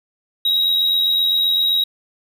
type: tone with amplitude modulation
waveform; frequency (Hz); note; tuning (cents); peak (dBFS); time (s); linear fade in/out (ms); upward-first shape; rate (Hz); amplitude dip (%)
triangle; 3821; A#7; +42; -11; 0.45-1.84; 5; sine; 87.7; 40
effects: none